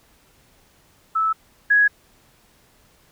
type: tone pair in turn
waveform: sine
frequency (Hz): 1309 / 1667.4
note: E6 / G#6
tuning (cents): -13 / +6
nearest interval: major third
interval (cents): 419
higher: second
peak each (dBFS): -17 / -12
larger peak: second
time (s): 1.15-1.33 / 1.7-1.88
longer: neither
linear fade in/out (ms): 10
effects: pink hiss -57 dBFS RMS until 3.11 s